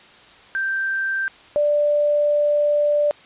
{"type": "tone pair in turn", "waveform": "sine", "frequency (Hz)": [1568, 588.9], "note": ["G6", "D5"], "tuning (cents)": [0, 5], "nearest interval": "octave + perfect fourth", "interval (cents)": 1695, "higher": "first", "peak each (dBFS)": [-20, -15], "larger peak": "second", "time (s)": [[0.55, 1.28], [1.56, 3.11]], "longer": "second", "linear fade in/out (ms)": 0, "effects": ["white hiss -47 dBFS RMS until 3.25 s", "resampled to 8000 Hz"]}